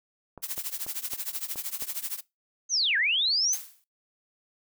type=clicks; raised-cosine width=1 ms; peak=-28 dBFS; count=6; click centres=0.377 / 0.579 / 0.865 / 1.135 / 1.558 / 1.823 s
type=noise with tremolo; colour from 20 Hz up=blue; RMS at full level=-30 dBFS; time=0.42-2.21 s; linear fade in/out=20 ms; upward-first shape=triangle; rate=13 Hz; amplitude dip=95%
type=linear two-way sweep; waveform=sine; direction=down then up; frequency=6510 to 1563 to 6510 Hz; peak=-22 dBFS; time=2.69-3.57 s; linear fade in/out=50 ms; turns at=2.97 s
type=noise with exponential decay; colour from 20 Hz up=blue; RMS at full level=-31 dBFS; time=3.53-3.84 s; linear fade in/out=0 ms; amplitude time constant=67 ms
effects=noise-tail reverb RT60 0.2 s tail -20 dB re dry